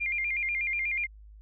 sine tone with vibrato, 2250 Hz, C#7, 25 cents sharp, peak -27 dBFS, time 0-1.07 s, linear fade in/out 20 ms, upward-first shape square, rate 8.2 Hz, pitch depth 110 cents each way, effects added 52 Hz sine -47 dBFS peak until 1.41 s

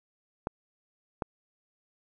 clicks, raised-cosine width 1 ms, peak -16 dBFS, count 2, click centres 0.471 / 1.222 s, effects none

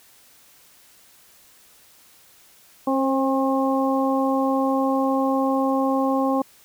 harmonic tone with a mistuned harmonic, 268.7 Hz, C4, 46 cents sharp, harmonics 1 / 2 / 3 / 4, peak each -21 / -24 / -26 / -27 dBFS, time 2.87-6.42 s, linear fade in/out 5 ms, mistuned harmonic 2, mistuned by -16 cents, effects white hiss -53 dBFS RMS until 6.64 s

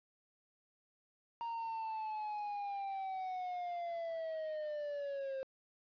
triangle linear sweep, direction down, 934 to 528 Hz, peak -36 dBFS, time 1.41-5.43 s, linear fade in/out 0 ms, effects resampled to 11025 Hz + 11-bit

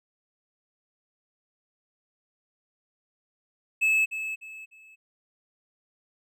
triangle tone with echo, 2601 Hz, E7, 24 cents flat, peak -18 dBFS, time 3.81-4.06 s, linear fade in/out 20 ms, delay 300 ms, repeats 3, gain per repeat -10 dB, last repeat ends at 4.96 s, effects none

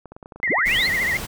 clicks, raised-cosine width 1 ms, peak -25 dBFS, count 12, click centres 0.057 / 0.12 / 0.165 / 0.228 / 0.259 / 0.322 / 0.36 / 0.401 / 0.436 / 0.477 / 0.523 / 0.585 s
sine tone with vibrato, 1988 Hz, B6, 11 cents sharp, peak -19 dBFS, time 0.43-1.17 s, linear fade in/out 0 ms, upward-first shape triangle, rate 14 Hz, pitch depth 140 cents each way
sine linear sweep, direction up, 58 to 4435 Hz, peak -20 dBFS, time 0.49-0.88 s, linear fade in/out 20 ms
pink noise, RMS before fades -31 dBFS, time 0.65-1.27 s, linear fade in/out 20 ms
effects none

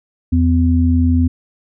sine tone pair together, 84.2 / 252.3 Hz, E2 / B3, +37 / +37 cents, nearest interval octave + perfect fifth, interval 1900 cents, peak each -12 / -14 dBFS, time 0.32-1.28 s, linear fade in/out 10 ms, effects none

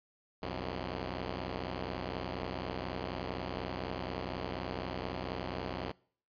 5% pulse tone pair together, 64.1 / 90.43 Hz, C2 / F#2, -35 / -39 cents, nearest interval tritone, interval 596 cents, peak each -28 dBFS, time 0.42-5.92 s, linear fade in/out 10 ms, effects noise-tail reverb RT60 0.5 s tail -23 dB re dry + resampled to 11025 Hz

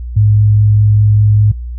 sine tone, 105 Hz, G#2, 19 cents sharp, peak -5 dBFS, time 0.16-1.52 s, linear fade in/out 10 ms, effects added 60 Hz sine -20 dBFS peak until 1.78 s

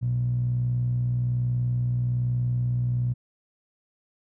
15% pulse tone with band-pass filter, 61.2 Hz, B1, 15 cents flat, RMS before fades -25 dBFS, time 0.01-3.14 s, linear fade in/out 20 ms, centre 120 Hz, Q 7.8, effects none

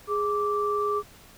sine tone pair together, 414.7 / 1169.2 Hz, G#4 / D6, -3 / -8 cents, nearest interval octave + tritone, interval 1795 cents, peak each -26 dBFS, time 0.07-1.03 s, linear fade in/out 50 ms, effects pink hiss -51 dBFS RMS until 1.37 s

